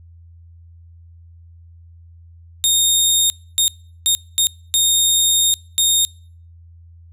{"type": "tone bursts at uneven times", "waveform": "20% pulse", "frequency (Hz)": 3691, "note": "A#7", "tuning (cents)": -18, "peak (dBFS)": -7, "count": 6, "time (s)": [[2.64, 3.3], [3.58, 3.68], [4.06, 4.15], [4.38, 4.47], [4.74, 5.54], [5.78, 6.05]], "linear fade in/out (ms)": 0, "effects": ["noise-tail reverb RT60 0.5 s tail -26 dB re dry", "added 84 Hz sine -41 dBFS peak until 7.12 s"]}